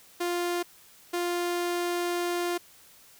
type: tone pair in turn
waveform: sawtooth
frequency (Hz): 350 / 350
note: F4 / F4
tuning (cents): +4 / +4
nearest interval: unison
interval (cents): 0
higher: neither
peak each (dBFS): -23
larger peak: neither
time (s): 0.2-0.63 / 1.13-2.58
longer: second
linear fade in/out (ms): 10
effects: white hiss -55 dBFS RMS until 3.19 s